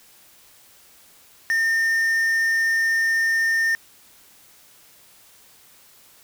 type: tone with quantisation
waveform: triangle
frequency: 1816 Hz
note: A#6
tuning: 46 cents flat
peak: -16 dBFS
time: 1.5-3.75 s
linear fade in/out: 0 ms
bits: 6
effects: white hiss -52 dBFS RMS until 6.23 s